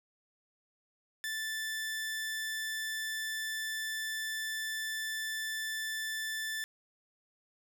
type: tone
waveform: sawtooth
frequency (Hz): 1760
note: A6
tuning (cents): 0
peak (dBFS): -31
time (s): 1.24-6.64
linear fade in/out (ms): 0
effects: none